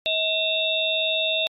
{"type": "tone cluster", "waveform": "sine", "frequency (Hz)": [639, 2701, 3518, 3723], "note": ["D#5", "E7", "A7", "A#7"], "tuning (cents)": [46, 42, -1, -3], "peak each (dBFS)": -26, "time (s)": [0.06, 1.47], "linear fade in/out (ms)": 0, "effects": ["MP3 64 kbps"]}